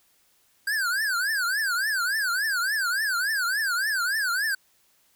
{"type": "tone with vibrato", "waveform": "square", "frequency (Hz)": 1568, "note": "G6", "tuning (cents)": 0, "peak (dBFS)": -24, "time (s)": [0.67, 4.55], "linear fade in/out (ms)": 5, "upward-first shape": "triangle", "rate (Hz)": 3.5, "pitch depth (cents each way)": 250, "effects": ["white hiss -64 dBFS RMS until 5.15 s"]}